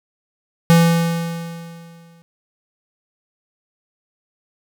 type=tone with exponential decay; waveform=square; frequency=167.7 Hz; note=E3; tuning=30 cents sharp; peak=-8 dBFS; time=0.7-2.22 s; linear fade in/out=0 ms; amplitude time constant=330 ms; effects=none